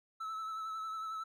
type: tone with vibrato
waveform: triangle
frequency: 1307 Hz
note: E6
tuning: 15 cents flat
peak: -36 dBFS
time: 0.2-1.24 s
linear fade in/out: 10 ms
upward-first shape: sine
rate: 11 Hz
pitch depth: 28 cents each way
effects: none